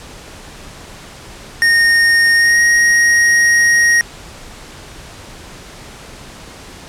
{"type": "tone with pitch glide", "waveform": "square", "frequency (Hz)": [1847, 1877.1], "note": ["A#6", "A#6"], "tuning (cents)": [-16, 12], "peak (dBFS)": -9, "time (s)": [1.62, 4.01], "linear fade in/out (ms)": 0, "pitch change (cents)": 28, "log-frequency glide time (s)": [2.35, 2.6], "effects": ["pink hiss -35 dBFS RMS until 6.88 s", "low-pass 9000 Hz 12 dB/octave"]}